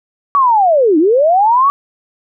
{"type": "linear two-way sweep", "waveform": "sine", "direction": "down then up", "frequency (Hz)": [1151, 293.7, 1151], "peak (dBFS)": -7, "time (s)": [0.35, 1.7], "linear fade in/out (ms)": 0, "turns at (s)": 0.98, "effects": []}